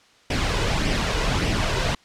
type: noise with flanger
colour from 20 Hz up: pink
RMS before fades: -22 dBFS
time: 0.3-1.95 s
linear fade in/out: 5 ms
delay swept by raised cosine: 0.36 to 2.06 ms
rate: 1.7 Hz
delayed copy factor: +0.5
effects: white hiss -55 dBFS RMS until 2.04 s + low-pass 5000 Hz 12 dB/octave